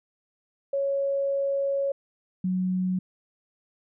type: tone pair in turn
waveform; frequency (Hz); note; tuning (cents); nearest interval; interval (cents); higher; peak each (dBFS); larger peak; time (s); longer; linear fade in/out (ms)
sine; 554 / 184.45; C#5 / F#3; -1 / -5; octave + perfect fifth; 1904; first; -23; neither; 0.73-1.92 / 2.44-2.99; first; 5
effects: none